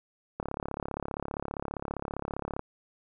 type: click train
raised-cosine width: 1 ms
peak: -19 dBFS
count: 78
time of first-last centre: 0.4-2.594 s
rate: 35.1 Hz
effects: none